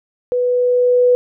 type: tone with level ramp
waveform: sine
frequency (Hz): 493.9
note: B4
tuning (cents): 0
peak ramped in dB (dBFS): -14 to -8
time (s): 0.32-1.15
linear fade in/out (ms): 0
effects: none